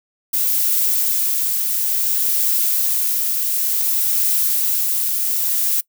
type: noise with tremolo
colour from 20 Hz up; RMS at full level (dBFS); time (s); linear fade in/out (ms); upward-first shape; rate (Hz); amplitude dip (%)
violet; -17; 0.33-5.81; 10; triangle; 0.57; 30
effects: noise-tail reverb RT60 0.1 s tail -23 dB re dry